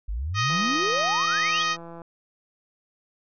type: exponential sweep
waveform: sine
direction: up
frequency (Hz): 46.25 to 3441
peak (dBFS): -26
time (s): 0.08-1.63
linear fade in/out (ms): 10
type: harmonic tone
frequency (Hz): 624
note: D#5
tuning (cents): +5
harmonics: 2 / 3 / 4 / 5 / 6 / 7 / 8 / 9 / 10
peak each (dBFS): -25 / -29 / -31 / -33 / -35 / -36 / -37 / -38 / -39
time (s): 0.34-1.77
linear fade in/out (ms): 50
type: click train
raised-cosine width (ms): 1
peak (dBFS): -28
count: 256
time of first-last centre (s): 0.5-2.018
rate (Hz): 168
effects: none